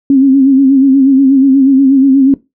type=tone with vibrato; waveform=sine; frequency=270 Hz; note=C#4; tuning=45 cents flat; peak=-3 dBFS; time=0.1-2.34 s; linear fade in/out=2 ms; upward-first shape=sine; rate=8.3 Hz; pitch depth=58 cents each way; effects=noise-tail reverb RT60 0.2 s tail -17 dB re dry